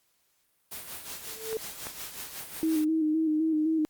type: noise with tremolo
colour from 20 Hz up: white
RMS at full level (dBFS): -38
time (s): 0.71-2.85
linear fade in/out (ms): 10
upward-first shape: sine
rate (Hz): 5.5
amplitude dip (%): 55
type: tone with exponential growth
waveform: sine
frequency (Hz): 442.9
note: A4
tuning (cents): +11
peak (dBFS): -26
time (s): 1.19-1.57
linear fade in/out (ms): 1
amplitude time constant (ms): 81
type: clicks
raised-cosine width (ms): 0.5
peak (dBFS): -24 / -22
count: 2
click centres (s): 1.529 / 1.869
type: tone with vibrato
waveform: sine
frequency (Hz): 313.8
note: D#4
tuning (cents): +15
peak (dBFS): -23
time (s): 2.63-3.85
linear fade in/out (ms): 0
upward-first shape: square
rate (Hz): 3.9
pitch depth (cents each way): 35
effects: white hiss -71 dBFS RMS until 3.89 s + Opus 48 kbps